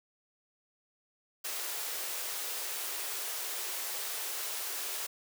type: high-pass noise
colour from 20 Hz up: white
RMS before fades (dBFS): -37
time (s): 1.44-5.07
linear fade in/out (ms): 10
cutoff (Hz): 350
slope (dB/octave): 48
effects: none